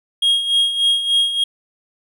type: tone with tremolo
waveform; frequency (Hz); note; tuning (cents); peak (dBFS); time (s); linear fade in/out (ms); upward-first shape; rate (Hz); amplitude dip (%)
triangle; 3265; G#7; -30; -10; 0.22-1.44; 5; sine; 3.4; 65
effects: none

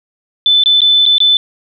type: tone with dropouts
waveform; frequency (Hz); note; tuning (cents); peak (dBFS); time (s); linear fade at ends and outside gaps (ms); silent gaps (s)
sine; 3514; A7; -3; -6; 0.46-1.37; 1; 0.637-0.659 / 0.806-0.817 / 1.055-1.062 / 1.182-1.203
effects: none

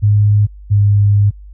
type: tone pair in turn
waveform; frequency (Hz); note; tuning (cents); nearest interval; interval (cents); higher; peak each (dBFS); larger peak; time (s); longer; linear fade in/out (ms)
sine; 103.83 / 102.11; G#2 / G#2; 0 / -29; unison; 29; first; -7; neither; 0.02-0.47 / 0.7-1.31; second; 20
effects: added 50 Hz sine -32 dBFS peak until 1.53 s

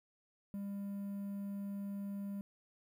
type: tone with quantisation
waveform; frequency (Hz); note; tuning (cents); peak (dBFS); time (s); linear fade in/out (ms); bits
triangle; 200; G3; +35; -37; 0.54-2.41; 0; 11
effects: none

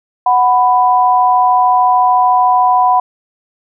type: tone pair together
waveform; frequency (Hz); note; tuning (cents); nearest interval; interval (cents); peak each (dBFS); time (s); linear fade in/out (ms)
sine; 740 / 993.4; F#5 / B5; 0 / +10; perfect fourth; 510; -10 / -10; 0.26-3; 5
effects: none

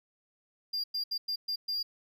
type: tone bursts at uneven times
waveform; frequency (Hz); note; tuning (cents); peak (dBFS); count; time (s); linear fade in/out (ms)
triangle; 4798; D8; +36; -29; 6; 0.73-0.84 / 0.94-1.04 / 1.11-1.18 / 1.28-1.36 / 1.48-1.56 / 1.68-1.83; 10
effects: none

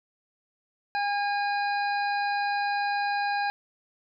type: harmonic tone with a mistuned harmonic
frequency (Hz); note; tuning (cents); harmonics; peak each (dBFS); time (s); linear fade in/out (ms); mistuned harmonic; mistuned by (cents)
813; G#5; -37; 1 / 2 / 3 / 5 / 6; -26 / -31 / -37 / -40 / -44; 0.95-3.5; 0; 3; +15
effects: none

